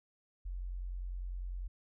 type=tone; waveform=sine; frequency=45 Hz; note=F#1; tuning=47 cents flat; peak=-37 dBFS; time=0.45-1.68 s; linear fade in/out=10 ms; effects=none